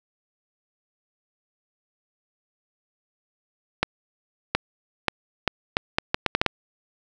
accelerating click train, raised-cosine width 0.3 ms, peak -3 dBFS, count 11, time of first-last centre 3.83-6.463 s, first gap 720 ms, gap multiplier 0.74, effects none

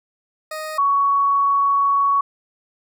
20% pulse / sine tone pair in turn, 622.3 / 1118.5 Hz, D#5 / C#6, 0 / +15 cents, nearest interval minor seventh, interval 1015 cents, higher second, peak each -22 / -14 dBFS, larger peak second, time 0.51-0.78 / 0.78-2.21 s, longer second, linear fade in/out 5 ms, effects none

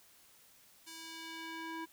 square tone with band-pass filter sweep, 326.3 Hz, E4, 18 cents flat, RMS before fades -45 dBFS, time 0.86-1.86 s, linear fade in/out 20 ms, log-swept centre 7200 to 1100 Hz, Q 0.77, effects white hiss -63 dBFS RMS until 1.92 s

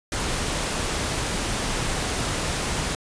pink noise, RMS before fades -26 dBFS, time 0.12-2.95 s, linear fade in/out 2 ms, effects resampled to 22050 Hz

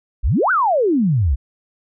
sine exponential two-way sweep, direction up then down, 41.2 to 1568 to 59 Hz, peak -13 dBFS, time 0.23-1.36 s, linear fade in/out 20 ms, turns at 0.51 s, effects none

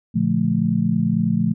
sine chord, Bb major seventh, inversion none, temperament just, 116.54 / 145.68 / 174.81 / 218.5 Hz, Bb2 / D3 / F3 / A3, 0 / -14 / +2 / -12 cents, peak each -25 / -26 / -20 / -20 dBFS, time 0.14-1.54 s, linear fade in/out 20 ms, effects none

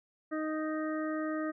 harmonic tone, 311.1 Hz, D#4, in tune, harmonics 1 / 2 / 4 / 5 / 6, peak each -33 / -38 / -41 / -47 / -45 dBFS, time 0.31-1.52 s, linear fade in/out 20 ms, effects none

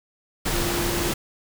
sine tone in noise, 345.4 Hz, F4, 19 cents flat, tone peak -28 dBFS, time 0.53-1.12 s, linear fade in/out 10 ms, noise pink, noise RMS -25 dBFS, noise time 0.45-1.14 s, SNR -6 dB, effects none

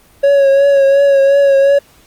triangle tone with vibrato, 554.4 Hz, C#5, in tune, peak -4 dBFS, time 0.23-1.79 s, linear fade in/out 10 ms, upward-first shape triangle, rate 2.8 Hz, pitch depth 36 cents each way, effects pink hiss -47 dBFS RMS until 2.06 s + Opus 24 kbps

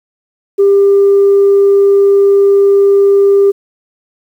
sine tone, 398 Hz, G4, 26 cents sharp, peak -3 dBFS, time 0.58-3.52 s, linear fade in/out 20 ms, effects tanh soft clip ceiling -1 dBFS + 7-bit

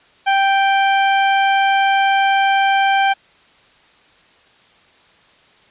sawtooth tone, 784 Hz, G5, in tune, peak -8 dBFS, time 0.26-3.14 s, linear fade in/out 20 ms, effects white hiss -51 dBFS RMS until 5.7 s + resampled to 8000 Hz

